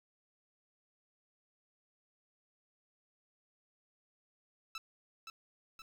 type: tone with echo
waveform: 15% pulse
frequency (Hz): 1318.5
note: E6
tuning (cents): 0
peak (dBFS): -34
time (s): 4.75-4.78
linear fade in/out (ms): 2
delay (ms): 520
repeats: 2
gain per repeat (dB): -5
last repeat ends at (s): 5.82
effects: low-pass 9000 Hz 12 dB/octave + 10-bit